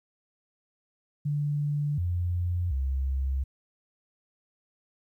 sine tone with pitch steps, 146.3 / 88.1 / 67 Hz, D3 / F2 / C2, -6 / +16 / +42 cents, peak -25 dBFS, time 1.25-3.44 s, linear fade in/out 10 ms, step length 730 ms, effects 11-bit

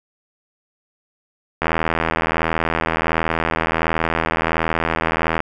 click train, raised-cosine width 0.5 ms, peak -3 dBFS, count 309, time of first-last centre 1.62-5.404 s, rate 81.4 Hz, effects none

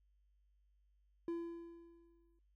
triangle tone with exponential decay, 338.1 Hz, E4, 44 cents sharp, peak -34 dBFS, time 1.28-2.39 s, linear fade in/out 2 ms, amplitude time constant 240 ms, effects noise-tail reverb RT60 0.2 s tail -21 dB re dry + added 50 Hz sine -70 dBFS peak until 2.55 s

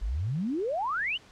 sine exponential sweep, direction up, 43.01 to 3136 Hz, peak -27 dBFS, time 0.01-1.18 s, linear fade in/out 20 ms, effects pink hiss -55 dBFS RMS until 1.31 s + low-pass 6000 Hz 12 dB/octave

